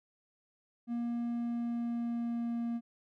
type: tone with pitch glide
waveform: triangle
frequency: 236.6 to 234.3 Hz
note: A#3 to A#3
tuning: +26 to +9 cents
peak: -30 dBFS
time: 0.87-2.81 s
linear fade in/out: 50 ms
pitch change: -17 cents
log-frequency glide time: 1.29-2.67 s
effects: none